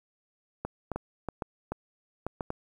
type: clicks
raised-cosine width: 1 ms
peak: -18 dBFS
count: 9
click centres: 0.65 / 0.917 / 0.96 / 1.287 / 1.422 / 1.72 / 2.266 / 2.408 / 2.504 s
effects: 9-bit